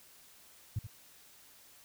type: tone with echo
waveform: sine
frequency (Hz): 106.7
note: G#2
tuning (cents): +47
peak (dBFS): -29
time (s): 0.76-0.79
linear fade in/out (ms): 5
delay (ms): 80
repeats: 1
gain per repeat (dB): -11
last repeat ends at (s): 0.87
effects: tanh soft clip ceiling -26 dBFS + white hiss -59 dBFS RMS until 1.84 s